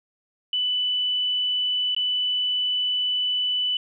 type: tone with dropouts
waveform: sine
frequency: 2986 Hz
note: F#7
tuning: 15 cents sharp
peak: -21 dBFS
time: 0.53-3.77 s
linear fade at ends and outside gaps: 2 ms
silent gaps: 1.948-1.964 s
effects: none